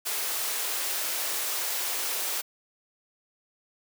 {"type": "high-pass noise", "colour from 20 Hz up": "white", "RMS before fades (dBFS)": -30, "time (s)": [0.05, 2.42], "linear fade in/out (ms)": 20, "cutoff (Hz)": 360, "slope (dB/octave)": 24, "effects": []}